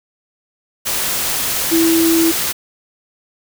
sine tone in noise, 329.6 Hz, E4, in tune, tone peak -11 dBFS, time 1.71-2.32 s, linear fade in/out 20 ms, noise white, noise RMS -19 dBFS, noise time 0.85-2.53 s, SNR +5 dB, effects none

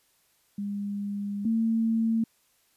sine tone pair in turn, 202.5 / 225.5 Hz, G#3 / A3, -43 / +43 cents, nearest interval major second, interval 186 cents, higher second, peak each -29 / -22 dBFS, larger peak second, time 0.58-1.45 / 1.45-2.24 s, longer first, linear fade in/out 5 ms, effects white hiss -67 dBFS RMS until 2.76 s + resampled to 32000 Hz

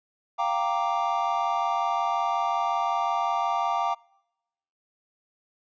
triangle chord, G minor seventh, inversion third, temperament equal, 698.5 / 784 / 932.3 / 1174.7 Hz, F5 / G5 / Bb5 / D6, 0 / 0 / 0 / 0 cents, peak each -27 dBFS, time 0.38-3.95 s, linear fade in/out 20 ms, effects noise-tail reverb RT60 0.9 s tail -26 dB re dry + resampled to 16000 Hz

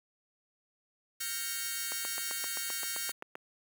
5% pulse chord, G half-diminished seventh, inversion third, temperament equal, 1396.9 / 1568 / 1864.7 / 2217 Hz, F6 / G6 / Bb6 / Db7, 0 / 0 / 0 / 0 cents, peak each -29 dBFS, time 1.2-3.12 s, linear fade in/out 10 ms
click train, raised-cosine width 0.5 ms, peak -24 dBFS, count 12, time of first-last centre 1.92-3.354 s, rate 7.67 Hz
effects high-pass 300 Hz 12 dB/octave + 9-bit

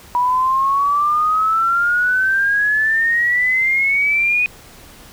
sine exponential sweep, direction up, 972 to 2489 Hz, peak -13 dBFS, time 0.15-4.46 s, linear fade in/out 0 ms, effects pink hiss -42 dBFS RMS until 5.12 s

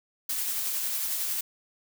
blue noise with tremolo, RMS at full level -29 dBFS, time 0.29-1.41 s, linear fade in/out 5 ms, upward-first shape sine, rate 11 Hz, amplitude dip 25%, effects none

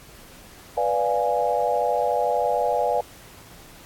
sine chord, B diminished seventh, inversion none, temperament equal, 493.9 / 587.3 / 698.5 / 830.6 Hz, B4 / D5 / F5 / Ab5, 0 / 0 / 0 / 0 cents, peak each -25 dBFS, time 0.77-3.01 s, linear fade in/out 5 ms, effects pink hiss -47 dBFS RMS until 3.85 s + AAC 64 kbps

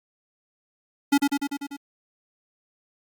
square tone with echo, 282.7 Hz, C#4, 34 cents sharp, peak -16 dBFS, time 1.12-1.18 s, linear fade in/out 10 ms, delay 98 ms, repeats 6, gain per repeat -3 dB, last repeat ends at 1.768 s, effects Opus 48 kbps

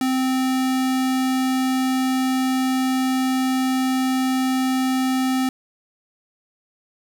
square tone, 260 Hz, C4, 11 cents flat, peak -19 dBFS, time 0.01-5.49 s, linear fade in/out 2 ms, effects 9-bit

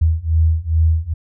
sine beating tone pair, 79.4 / 81.8 Hz, D#2 / E2, +36 / -13 cents, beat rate 2.4 Hz, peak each -16 / -15 dBFS, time 0.01-1.14 s, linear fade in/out 10 ms, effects none

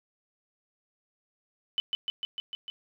sine tone with echo, 3005 Hz, F#7, 26 cents sharp, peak -24 dBFS, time 1.78-1.8 s, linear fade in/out 0 ms, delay 150 ms, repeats 6, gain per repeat -2 dB, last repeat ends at 2.7 s, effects none

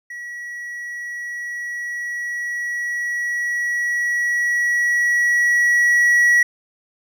triangle tone with level ramp, 1927 Hz, B6, 43 cents flat, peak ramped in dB -28 to -9 dBFS, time 0.1-6.43 s, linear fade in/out 5 ms, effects none

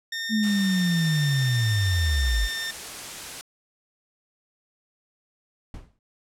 20% pulse tone with pitch glide, 1823 to 1806.2 Hz, A#6 to A6, -39 to +45 cents, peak -23 dBFS, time 0.12-2.71 s, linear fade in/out 5 ms, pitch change -16 cents, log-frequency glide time 0.44-0.99 s
sine linear sweep, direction down, 222.1 to 46 Hz, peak -20 dBFS, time 0.29-2.49 s, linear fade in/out 50 ms
white noise, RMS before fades -36 dBFS, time 0.43-3.41 s, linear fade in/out 0 ms
brown noise with exponential decay, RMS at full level -34 dBFS, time 5.74-5.99 s, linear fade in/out 2 ms, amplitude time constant 53 ms
effects low-pass 10000 Hz 12 dB/octave

